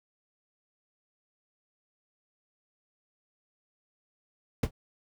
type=noise with exponential decay; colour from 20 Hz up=brown; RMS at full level=-18 dBFS; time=4.63-4.71 s; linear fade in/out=5 ms; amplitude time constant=16 ms; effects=none